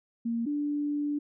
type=tone pair in turn; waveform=sine; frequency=232 / 292.3 Hz; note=A#3 / D4; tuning=-8 / -8 cents; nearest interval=major third; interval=400 cents; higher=second; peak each=-27 dBFS; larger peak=neither; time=0.25-0.46 / 0.46-1.19 s; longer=second; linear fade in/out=10 ms; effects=none